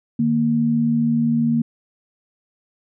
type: tone pair together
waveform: sine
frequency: 152.9 / 233.1 Hz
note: D#3 / A#3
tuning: -30 / 0 cents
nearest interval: perfect fifth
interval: 730 cents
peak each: -23 / -16 dBFS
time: 0.19-1.62 s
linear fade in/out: 5 ms
effects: none